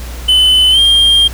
triangle tone with pitch glide, 3024 to 3204 Hz, F#7 to G7, +37 to +37 cents, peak -4 dBFS, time 0.28-1.28 s, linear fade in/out 10 ms, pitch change +100 cents, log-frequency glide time 0.71-0.8 s, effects added 60 Hz sine -22 dBFS peak until 1.33 s + pink hiss -31 dBFS RMS until 1.33 s

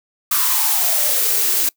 blue noise with high-pass filter sweep, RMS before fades -17 dBFS, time 0.31-1.69 s, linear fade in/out 5 ms, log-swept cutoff 1200 to 300 Hz, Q 6.1, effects noise-tail reverb RT60 0.1 s tail -23 dB re dry

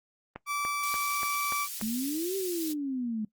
click train, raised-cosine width 0.5 ms, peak -22 dBFS, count 6, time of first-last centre 0.36-1.813 s, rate 3.44 Hz
30% pulse tone, 1159 Hz, D6, 23 cents flat, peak -26 dBFS, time 0.46-1.68 s, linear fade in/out 50 ms
white high-pass noise, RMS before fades -38 dBFS, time 0.82-2.74 s, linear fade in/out 20 ms, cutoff 3600 Hz, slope 12 dB/octave
sine exponential two-way sweep, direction up then down, 209.9 to 392 to 209.9 Hz, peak -29 dBFS, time 1.82-3.25 s, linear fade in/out 5 ms, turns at 2.36 s
effects noise-tail reverb RT60 0.1 s tail -20 dB re dry + Opus 24 kbps

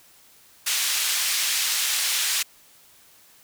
pink band-pass noise, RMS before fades -24 dBFS, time 0.66-2.43 s, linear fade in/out 10 ms, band 2600 to 13000 Hz, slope 12 dB/octave, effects white hiss -54 dBFS RMS until 3.43 s

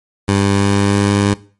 15% pulse tone with pitch glide, 99.2 to 101.11 Hz, G2 to G#2, +21 to -46 cents, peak -5 dBFS, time 0.28-1.34 s, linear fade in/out 5 ms, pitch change +33 cents, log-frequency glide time 0.4-1.12 s, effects noise-tail reverb RT60 0.4 s tail -19 dB re dry + MP3 48 kbps

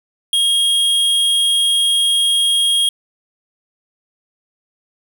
square tone, 3260 Hz, G#7, 33 cents flat, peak -13 dBFS, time 0.33-2.89 s, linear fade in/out 2 ms, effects 7-bit

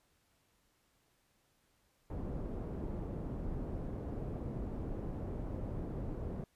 pink low-pass noise, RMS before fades -40 dBFS, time 2.1-6.44 s, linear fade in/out 2 ms, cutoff 460 Hz, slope 12 dB/octave, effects pink hiss -74 dBFS RMS until 6.55 s + resampled to 32000 Hz

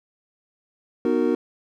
triangle chord, B major seventh, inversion none, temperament just, 246.9 / 308.7 / 370.4 / 463 Hz, B3 / D#4 / F#4 / A#4, 0 / -14 / +2 / -12 cents, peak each -22 dBFS, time 1.05-1.35 s, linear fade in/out 2 ms, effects none

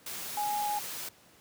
sine tone in noise, 830.6 Hz, G#5, in tune, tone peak -29 dBFS, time 0.37-0.79 s, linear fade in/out 5 ms, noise white, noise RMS -39 dBFS, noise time 0.06-1.09 s, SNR +7 dB, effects pink hiss -59 dBFS RMS until 1.4 s + high-pass 100 Hz 12 dB/octave

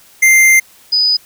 square / sine tone pair in turn, 2093 / 4978 Hz, C7 / D#8, 0 / 0 cents, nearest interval octave + minor third, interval 1500 cents, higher second, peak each -6 / -9 dBFS, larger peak first, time 0.22-0.6 / 0.92-1.17 s, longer first, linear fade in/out 10 ms, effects white hiss -45 dBFS RMS until 1.25 s

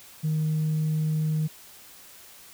sine tone, 155.56 Hz, D#3, in tune, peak -21 dBFS, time 0.23-1.48 s, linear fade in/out 20 ms, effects tanh soft clip ceiling -20 dBFS + white hiss -49 dBFS RMS until 2.53 s

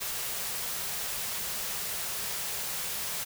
white band-stop noise, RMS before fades -34 dBFS, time 0-3.25 s, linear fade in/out 20 ms, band 230 to 350 Hz, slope 96 dB/octave, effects none

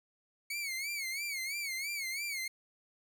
sawtooth tone with vibrato, 2217 Hz, C#7, in tune, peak -32 dBFS, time 0.5-2.48 s, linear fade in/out 5 ms, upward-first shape sine, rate 3 Hz, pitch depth 120 cents each way, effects none

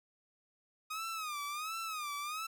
sawtooth tone with vibrato, 1242 Hz, D#6, 3 cents flat, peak -34 dBFS, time 0.9-2.47 s, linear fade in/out 10 ms, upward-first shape sine, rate 1.4 Hz, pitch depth 130 cents each way, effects none

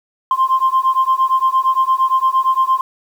sine beating tone pair, 1046.5 / 1055.2 Hz, C6 / C6, 0 / +14 cents, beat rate 8.7 Hz, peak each -14 dBFS, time 0.31-2.81 s, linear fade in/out 2 ms, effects tanh soft clip ceiling -6 dBFS + 7-bit

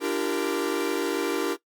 45% pulse chord, G minor seventh, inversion second, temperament equal with one note detuned, 293.7 / 340.7 / 392 / 466.2 Hz, D4 / F4 / G4 / Bb4, 0 / -43 / 0 / 0 cents, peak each -30 dBFS, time 0-1.57 s, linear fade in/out 50 ms, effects noise-tail reverb RT60 0.1 s tail -17 dB re dry + Opus 48 kbps

